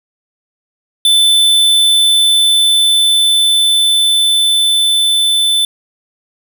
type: tone with level ramp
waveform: square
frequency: 3520 Hz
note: A7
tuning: in tune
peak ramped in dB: -7 to -10 dBFS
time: 1.05-5.65 s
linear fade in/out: 2 ms
effects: none